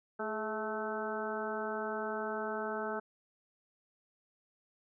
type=harmonic tone with a mistuned harmonic; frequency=217.8 Hz; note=A3; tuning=17 cents flat; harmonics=1 / 2 / 3 / 4 / 5 / 6 / 7; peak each=-43 / -39 / -41 / -42 / -49 / -42 / -43 dBFS; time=0.19-3 s; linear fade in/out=10 ms; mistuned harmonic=2; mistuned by=-44 cents; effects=none